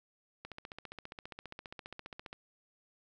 click train, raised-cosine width 0.3 ms, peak -28 dBFS, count 29, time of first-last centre 0.45-2.329 s, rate 14.9 Hz, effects none

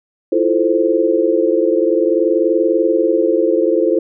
sine chord, F major seventh, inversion third, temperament equal with one note detuned, 328.7 / 349.2 / 440 / 523.3 Hz, E4 / F4 / A4 / C5, -5 / 0 / 0 / 0 cents, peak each -17 dBFS, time 0.32-3.99 s, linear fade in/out 5 ms, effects none

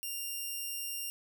5% pulse tone, 2790 Hz, F7, 2 cents flat, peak -27 dBFS, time 0.03-1.1 s, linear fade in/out 0 ms, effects none

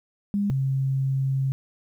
sine tone pair in turn, 202.3 / 134.51 Hz, G#3 / C3, -45 / +48 cents, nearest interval perfect fifth, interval 707 cents, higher first, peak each -21 dBFS, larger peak neither, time 0.34-0.5 / 0.5-1.52 s, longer second, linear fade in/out 0 ms, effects 10-bit

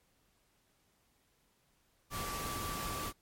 sine tone in noise, 1161 Hz, D6, 20 cents flat, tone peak -41 dBFS, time 2.1-3.13 s, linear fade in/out 50 ms, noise pink, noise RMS -40 dBFS, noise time 2.1-3.13 s, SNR -4 dB, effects pink hiss -73 dBFS RMS until 3.21 s + MP3 64 kbps

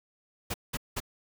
pink noise bursts, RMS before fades -32 dBFS, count 3, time 0.5-1.003 s, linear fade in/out 10 ms, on 41 ms, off 190 ms, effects none

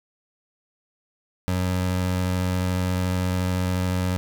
25% pulse tone, 91.4 Hz, F#2, 21 cents flat, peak -18 dBFS, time 1.48-4.17 s, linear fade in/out 0 ms, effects none

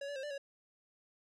square tone with pitch steps, 560 / 574 / 532 / 588 / 557 Hz, C#5 / D5 / C5 / D5 / C#5, +18 / -40 / +29 / +2 / +8 cents, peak -40 dBFS, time 0.01-0.38 s, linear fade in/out 5 ms, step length 74 ms, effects low-pass 6000 Hz 12 dB/octave

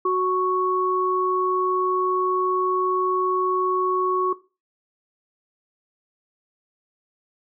sine tone pair together, 369.7 / 1108.7 Hz, F#4 / C#6, -1 / 0 cents, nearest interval octave + perfect fifth, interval 1901 cents, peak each -21 dBFS, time 0.05-4.33 s, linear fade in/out 5 ms, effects noise-tail reverb RT60 0.3 s tail -17 dB re dry

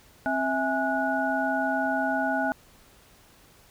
sine tone cluster, 265.1 / 654 / 828 / 1464 Hz, C4 / E5 / G#5 / F#6, +23 / -14 / -5 / -19 cents, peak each -29 dBFS, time 0.26-2.52 s, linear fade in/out 0 ms, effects pink hiss -56 dBFS RMS until 3.7 s

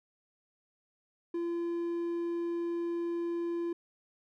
triangle tone, 341.4 Hz, F4, 39 cents flat, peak -29 dBFS, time 1.34-3.73 s, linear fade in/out 5 ms, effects none

